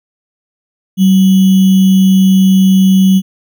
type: tone with sample-and-hold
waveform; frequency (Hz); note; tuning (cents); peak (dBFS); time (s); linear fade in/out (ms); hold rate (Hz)
sine; 190; F#3; +46; -4; 0.97-3.22; 50; 3150
effects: none